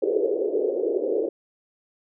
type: band-pass noise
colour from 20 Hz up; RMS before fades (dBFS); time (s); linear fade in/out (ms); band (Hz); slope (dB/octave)
pink; -24; 0.02-1.29; 5; 360 to 510; 48
effects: none